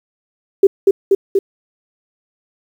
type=tone with echo; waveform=sine; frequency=392 Hz; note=G4; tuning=in tune; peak=-3 dBFS; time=0.63-0.67 s; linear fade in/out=5 ms; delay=240 ms; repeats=3; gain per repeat=-2 dB; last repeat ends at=1.39 s; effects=7-bit